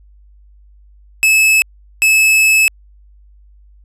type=tone bursts at uneven times; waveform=45% pulse; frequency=2600 Hz; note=E7; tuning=24 cents flat; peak=-8 dBFS; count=2; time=1.23-1.62 / 2.02-2.68 s; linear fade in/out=0 ms; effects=added 50 Hz sine -42 dBFS peak until 3.84 s + resampled to 32000 Hz

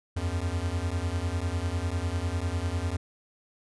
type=beating tone pair; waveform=square; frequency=82 / 92 Hz; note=E2 / F#2; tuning=-9 / -9 cents; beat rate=10 Hz; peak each=-31 dBFS; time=0.16-2.97 s; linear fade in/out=10 ms; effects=resampled to 24000 Hz

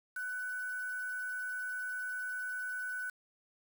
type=tone with quantisation; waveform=sine; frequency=1495 Hz; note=F#6; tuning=17 cents sharp; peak=-36 dBFS; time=0.16-3.1 s; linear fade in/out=5 ms; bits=8; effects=none

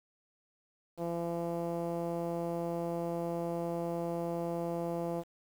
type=tone with low-pass filter; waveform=10% pulse; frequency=169.8 Hz; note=F3; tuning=48 cents flat; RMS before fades=-35 dBFS; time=0.97-5.24 s; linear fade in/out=50 ms; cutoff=620 Hz; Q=1.3; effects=9-bit

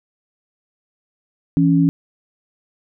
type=tone pair together; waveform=sine; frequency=165.6 / 278.6 Hz; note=E3 / C#4; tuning=+8 / +9 cents; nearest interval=major sixth; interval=901 cents; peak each=-14 dBFS; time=1.57-1.89 s; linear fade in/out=0 ms; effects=none

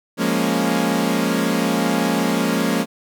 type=chord; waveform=sawtooth; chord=Bb minor seventh; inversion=second; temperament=equal; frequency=174.61 / 207.7 / 233.1 / 277.2 Hz; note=F3 / Ab3 / Bb3 / Db4; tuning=0 / 0 / 0 / 0 cents; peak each=-20 / -19 / -18 / -19 dBFS; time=0.17-2.86 s; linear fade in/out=50 ms; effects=none

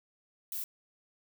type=noise; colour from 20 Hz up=violet; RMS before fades=-37 dBFS; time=0.52-0.64 s; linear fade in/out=2 ms; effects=none

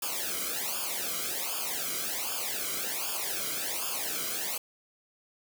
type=noise with flanger; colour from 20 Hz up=white; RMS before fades=-33 dBFS; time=0.02-4.58 s; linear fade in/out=5 ms; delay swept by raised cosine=0.5 to 1.14 ms; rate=1.3 Hz; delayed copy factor=-1; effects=none

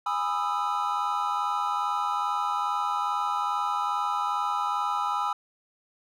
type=chord; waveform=triangle; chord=E major seventh; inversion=first; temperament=just; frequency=824.1 / 988.9 / 1236.1 / 1318.5 Hz; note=G#5 / B5 / D#6 / E6; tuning=-14 / +2 / -12 / 0 cents; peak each=-29 dBFS; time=0.06-5.33 s; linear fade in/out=5 ms; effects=none

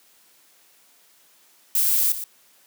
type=noise with echo; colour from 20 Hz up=violet; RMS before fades=-20 dBFS; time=1.75-2.12 s; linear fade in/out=2 ms; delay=120 ms; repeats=1; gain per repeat=-11 dB; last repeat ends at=2.24 s; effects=white hiss -57 dBFS RMS until 2.66 s + high-pass 200 Hz 12 dB/octave

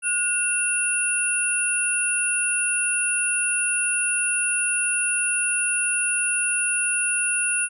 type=tone cluster; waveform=sine; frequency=1449 / 2706 / 9720 Hz; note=F#6 / E7 / D#9; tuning=-37 / +45 / -42 cents; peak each=-27 / -27 / -22 dBFS; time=0.02-7.69 s; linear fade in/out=50 ms; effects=none

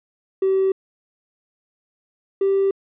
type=tone pair in turn; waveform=triangle; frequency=383.5 / 390.9 Hz; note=G4 / G4; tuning=-38 / -5 cents; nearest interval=unison; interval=33 cents; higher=second; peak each=-12 dBFS; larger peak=neither; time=0.42-0.72 / 2.41-2.71 s; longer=neither; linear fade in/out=5 ms; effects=tanh soft clip ceiling -12 dBFS + resampled to 8000 Hz

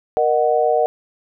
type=tone cluster; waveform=sine; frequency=470.1 / 613 / 741 Hz; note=A#4 / D#5 / F#5; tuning=+15 / -26 / +2 cents; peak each=-18 dBFS; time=0.17-0.86 s; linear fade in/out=0 ms; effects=none

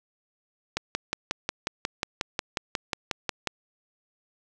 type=click train; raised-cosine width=0.2 ms; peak=-9 dBFS; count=16; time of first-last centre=0.77-3.473 s; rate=5.55 Hz; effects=none

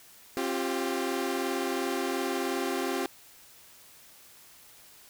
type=chord; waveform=sawtooth; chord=C suspended fourth; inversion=none; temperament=equal with one note detuned; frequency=267.6 / 349.2 / 392 Hz; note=C4 / F4 / G4; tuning=+39 / 0 / 0 cents; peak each=-29 dBFS; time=0.37-3.06 s; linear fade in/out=0 ms; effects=white hiss -54 dBFS RMS until 5.09 s

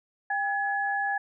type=tone pair together; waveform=sine; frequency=800 / 1695.1 Hz; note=G5 / G#6; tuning=+35 / +35 cents; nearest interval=octave + minor second; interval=1300 cents; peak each=-28 dBFS; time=0.3-1.18 s; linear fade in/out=5 ms; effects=none

